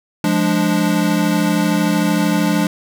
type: chord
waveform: square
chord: D diminished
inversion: first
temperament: equal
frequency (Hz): 174.61 / 207.7 / 293.7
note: F3 / Ab3 / D4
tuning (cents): 0 / 0 / 0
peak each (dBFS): -19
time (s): 0.24-2.67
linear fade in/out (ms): 2
effects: none